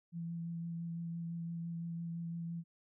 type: tone with vibrato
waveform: sine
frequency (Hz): 168.2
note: E3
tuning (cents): +35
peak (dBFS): -38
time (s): 0.12-2.64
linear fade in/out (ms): 50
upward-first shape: sine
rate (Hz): 5.9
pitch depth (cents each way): 13
effects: none